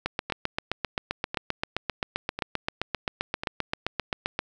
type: two click trains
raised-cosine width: 0.3 ms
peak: -15 / -10 dBFS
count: 4 / 34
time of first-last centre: 0.3-3.435 / 0.06-4.391 s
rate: 0.957 / 7.62 Hz
effects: none